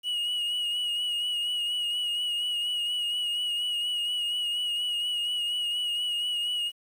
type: tone with vibrato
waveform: triangle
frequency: 2900 Hz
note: F#7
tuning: 35 cents flat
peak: -25 dBFS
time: 0.03-6.72 s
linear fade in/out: 50 ms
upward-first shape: sine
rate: 4.2 Hz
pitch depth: 32 cents each way
effects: 9-bit